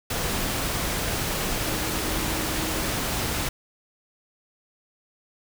sine tone in noise, 315 Hz, D#4, 21 cents sharp, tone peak -34 dBFS, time 1.65-2.92 s, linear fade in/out 5 ms, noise pink, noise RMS -27 dBFS, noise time 0.1-3.49 s, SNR -10 dB, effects none

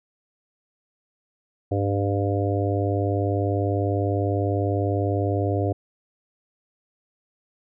harmonic tone, 100 Hz, G2, 35 cents sharp, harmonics 1 / 3 / 4 / 5 / 6 / 7, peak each -23 / -28 / -29 / -30 / -31 / -31 dBFS, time 1.71-5.73 s, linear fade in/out 10 ms, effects none

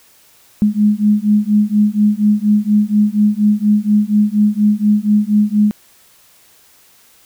sine beating tone pair, 207.3 / 211.5 Hz, G#3 / G#3, -3 / +32 cents, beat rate 4.2 Hz, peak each -13 dBFS, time 0.62-5.71 s, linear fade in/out 0 ms, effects white hiss -49 dBFS RMS until 7.25 s

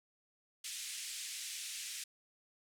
white band-pass noise, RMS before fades -44 dBFS, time 0.64-2.04 s, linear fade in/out 5 ms, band 2100 to 9600 Hz, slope 24 dB/octave, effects none

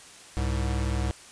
square tone pair together, 66.29 / 104.6 Hz, C2 / G#2, +23 / +13 cents, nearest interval minor sixth, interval 790 cents, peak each -27 / -31 dBFS, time 0.37-1.11 s, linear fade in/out 0 ms, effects white hiss -48 dBFS RMS until 1.31 s + resampled to 22050 Hz

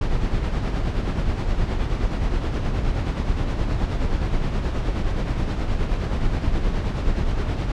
brown noise with tremolo, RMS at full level -20 dBFS, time 0.01-7.72 s, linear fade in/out 5 ms, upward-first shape sine, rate 9.5 Hz, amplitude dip 45%, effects low-pass 5000 Hz 12 dB/octave

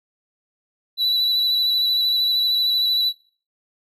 triangle tone with vibrato, 3951 Hz, B7, in tune, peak -16 dBFS, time 0.97-3.13 s, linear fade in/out 50 ms, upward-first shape square, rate 13 Hz, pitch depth 14 cents each way, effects noise-tail reverb RT60 0.4 s tail -21 dB re dry

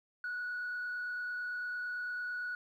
sine tone with frequency modulation, 1467 Hz, F#6, 15 cents flat, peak -34 dBFS, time 0.24-2.55 s, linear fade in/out 2 ms, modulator 28.9 Hz, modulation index 0.61, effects tanh soft clip ceiling -33 dBFS + 12-bit

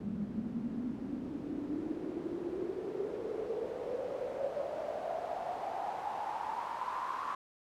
pink noise with band-pass filter sweep, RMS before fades -38 dBFS, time 0-7.35 s, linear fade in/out 5 ms, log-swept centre 200 to 1100 Hz, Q 8.9, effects none

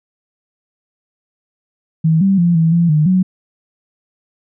sine tone with pitch steps, 160.5 / 194.4 / 172.5 / 162.9 / 170.3 / 152.3 / 185.2 Hz, E3 / G3 / F3 / E3 / F3 / D#3 / F#3, -46 / -14 / -21 / -20 / -43 / -37 / +2 cents, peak -9 dBFS, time 2.04-3.23 s, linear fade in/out 10 ms, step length 170 ms, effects none

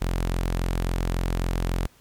sawtooth tone, 43.65 Hz, F1, in tune, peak -19 dBFS, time 0.01-1.87 s, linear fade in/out 10 ms, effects pink hiss -57 dBFS RMS until 2 s + MP3 96 kbps

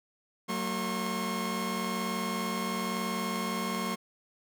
sawtooth tone cluster, 187.1 / 228.1 / 1079 Hz, F#3 / A#3 / C#6, +20 / -37 / -47 cents, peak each -31 dBFS, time 0.48-3.96 s, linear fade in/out 20 ms, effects none

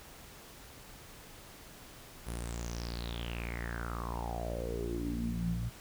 sawtooth tone with low-pass filter sweep, 58.27 Hz, A#1, in tune, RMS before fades -37 dBFS, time 2.26-5.7 s, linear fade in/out 20 ms, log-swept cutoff 11000 to 130 Hz, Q 8.1, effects pink hiss -52 dBFS RMS until 5.8 s

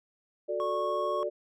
sine chord, D major, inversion first, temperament just, 367.1 / 440.5 / 587.3 Hz, F#4 / A4 / D5, -14 / +2 / 0 cents, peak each -35 / -35 / -31 dBFS, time 0.48-1.3 s, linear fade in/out 20 ms
triangle tone, 1100 Hz, C#6, 14 cents flat, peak -30 dBFS, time 0.6-1.23 s, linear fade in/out 0 ms
effects none

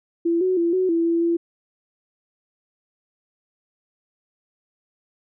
sine tone with pitch steps, 337.3 / 370.9 / 339.2 / 371.5 / 333.5 / 335.6 / 338.3 Hz, E4 / F#4 / E4 / F#4 / E4 / E4 / E4, +40 / +4 / +50 / +7 / +20 / +31 / +45 cents, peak -17 dBFS, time 0.25-1.37 s, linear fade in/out 10 ms, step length 160 ms, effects none

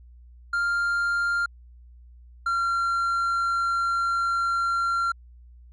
triangle tone pair in turn, 1396.9 / 1375.3 Hz, F6 / F6, 0 / -27 cents, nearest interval unison, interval 27 cents, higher first, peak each -20 / -20 dBFS, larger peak neither, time 0.53-1.46 / 2.46-5.12 s, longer second, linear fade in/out 5 ms, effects added 60 Hz sine -46 dBFS peak until 5.72 s + resampled to 24000 Hz

